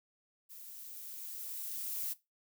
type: noise with level ramp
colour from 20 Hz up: violet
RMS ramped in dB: -51 to -37 dBFS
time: 0.49-2.14 s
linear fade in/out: 20 ms
effects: noise-tail reverb RT60 0.2 s tail -17 dB re dry